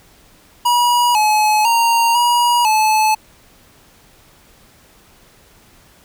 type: tone with pitch steps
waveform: square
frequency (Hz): 966 / 853 / 928 / 960 / 865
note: B5 / G#5 / A#5 / B5 / A5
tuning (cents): -39 / +46 / -8 / -49 / -30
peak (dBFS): -12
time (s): 0.65-3.15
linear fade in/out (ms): 10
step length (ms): 500
effects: pink hiss -49 dBFS RMS until 6.04 s